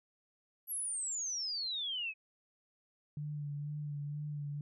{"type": "exponential sweep", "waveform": "sine", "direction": "down", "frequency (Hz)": [11820, 2506], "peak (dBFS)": -35, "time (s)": [0.67, 2.14], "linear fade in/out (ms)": 50}
{"type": "tone with vibrato", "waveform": "sine", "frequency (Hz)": 146.83, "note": "D3", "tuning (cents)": 0, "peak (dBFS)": -37, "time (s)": [3.17, 4.61], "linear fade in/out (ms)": 2, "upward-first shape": "sine", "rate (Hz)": 2.1, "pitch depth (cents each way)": 29}
{"effects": []}